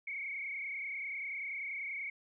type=tone with frequency modulation; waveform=sine; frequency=2217 Hz; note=C#7; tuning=in tune; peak=-37 dBFS; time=0.07-2.1 s; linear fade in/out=5 ms; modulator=30.3 Hz; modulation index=2.8; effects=none